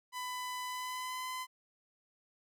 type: tone with pitch glide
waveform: sawtooth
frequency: 1000 to 1019.8 Hz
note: B5 to C6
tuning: +21 to -45 cents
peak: -34 dBFS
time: 0.12-1.47 s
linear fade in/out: 50 ms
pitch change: +34 cents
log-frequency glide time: 0.65-1.29 s
effects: none